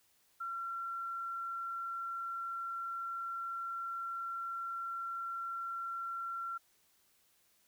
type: tone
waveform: sine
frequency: 1363 Hz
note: F6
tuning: 43 cents flat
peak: -37 dBFS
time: 0.4-6.58 s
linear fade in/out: 10 ms
effects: white hiss -71 dBFS RMS until 7.67 s